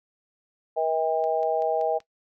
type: harmonic tone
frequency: 160 Hz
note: D#3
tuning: 49 cents sharp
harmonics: 3 / 4 / 5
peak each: -27 / -25 / -27 dBFS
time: 0.76-1.99 s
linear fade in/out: 20 ms
type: click train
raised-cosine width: 0.2 ms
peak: -31 dBFS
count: 5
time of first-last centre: 1.24-2.003 s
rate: 5.24 Hz
effects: noise-tail reverb RT60 0.1 s tail -17 dB re dry